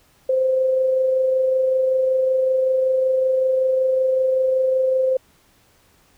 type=tone with amplitude modulation; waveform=sine; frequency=521 Hz; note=C5; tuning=7 cents flat; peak=-14 dBFS; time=0.29-5.17 s; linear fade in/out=5 ms; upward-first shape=sine; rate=25.3 Hz; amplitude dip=30%; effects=pink hiss -57 dBFS RMS until 6.17 s